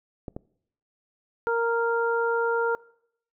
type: clicks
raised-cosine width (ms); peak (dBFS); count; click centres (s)
2; -21; 2; 0.282 / 0.365
type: harmonic tone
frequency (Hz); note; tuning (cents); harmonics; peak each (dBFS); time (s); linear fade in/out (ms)
464.6; A#4; -6; 1 / 2 / 3; -24 / -29 / -28; 1.47-2.75; 0
effects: noise-tail reverb RT60 0.7 s tail -23 dB re dry